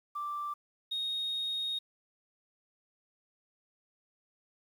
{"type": "tone pair in turn", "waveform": "sine", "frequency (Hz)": [1174.7, 3729], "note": ["D6", "A#7"], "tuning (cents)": [0, 0], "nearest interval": "octave + minor sixth", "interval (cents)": 2000, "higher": "second", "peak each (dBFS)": [-33, -30], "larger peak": "second", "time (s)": [[0.15, 0.54], [0.91, 1.79]], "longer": "second", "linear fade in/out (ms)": 10, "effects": ["tanh soft clip ceiling -29 dBFS", "10-bit"]}